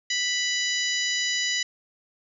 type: harmonic tone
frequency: 987.8 Hz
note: B5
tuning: in tune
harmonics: 2 / 3 / 4 / 5 / 6 / 7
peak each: -28 / -30 / -31 / -32 / -33 / -33 dBFS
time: 0.1-1.63 s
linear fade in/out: 5 ms
effects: none